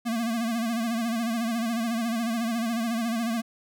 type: tone with vibrato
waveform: square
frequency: 230 Hz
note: A#3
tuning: 23 cents flat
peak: -26 dBFS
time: 0.05-3.42 s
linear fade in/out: 20 ms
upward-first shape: sine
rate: 14 Hz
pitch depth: 71 cents each way
effects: none